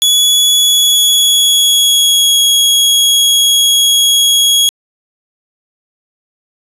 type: tone with pitch glide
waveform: sawtooth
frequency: 3393 to 3321 Hz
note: G#7 to G#7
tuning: +36 to -1 cents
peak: -4 dBFS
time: 0.02-4.69 s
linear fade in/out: 0 ms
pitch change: -37 cents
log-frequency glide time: 0.56-2.41 s
effects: resampled to 32000 Hz